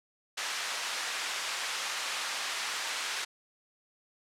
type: band-pass noise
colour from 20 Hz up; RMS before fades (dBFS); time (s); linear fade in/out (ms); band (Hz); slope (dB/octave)
pink; -35; 0.37-3.25; 10; 1200 to 7300; 12
effects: low-pass 12000 Hz 12 dB/octave